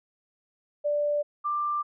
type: tone pair in turn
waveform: sine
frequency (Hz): 587.3 / 1184.5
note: D5 / D6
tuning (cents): 0 / +14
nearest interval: octave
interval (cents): 1214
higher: second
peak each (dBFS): -23 / -25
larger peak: first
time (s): 0.84-1.23 / 1.44-1.83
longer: neither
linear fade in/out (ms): 20
effects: none